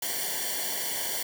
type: noise with comb filter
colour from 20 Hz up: white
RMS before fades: -31 dBFS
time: 0.02-1.23 s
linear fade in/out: 5 ms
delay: 0.78 ms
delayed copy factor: -1
effects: none